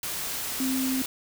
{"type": "tone in noise", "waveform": "sine", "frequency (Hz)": 261.6, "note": "C4", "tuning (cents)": 0, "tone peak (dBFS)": -25, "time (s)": [0.6, 1.02], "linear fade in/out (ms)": 2, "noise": "white", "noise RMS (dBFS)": -32, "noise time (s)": [0.03, 1.06], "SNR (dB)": 4, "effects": []}